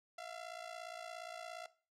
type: ring-modulated tone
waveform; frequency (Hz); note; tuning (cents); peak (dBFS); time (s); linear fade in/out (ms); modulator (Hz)
sawtooth; 681; F5; -44; -39; 0.18-1.66; 2; 28.6
effects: noise-tail reverb RT60 0.4 s tail -18 dB re dry + low-pass 8000 Hz 12 dB/octave